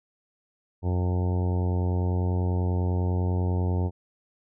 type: harmonic tone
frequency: 90.1 Hz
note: F#2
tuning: 45 cents flat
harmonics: 1 / 2 / 3 / 4 / 5 / 6 / 7 / 8 / 9 / 10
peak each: -23 / -32 / -36 / -36 / -38 / -44 / -44 / -44 / -44 / -43 dBFS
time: 0.82-3.91 s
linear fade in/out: 50 ms
effects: none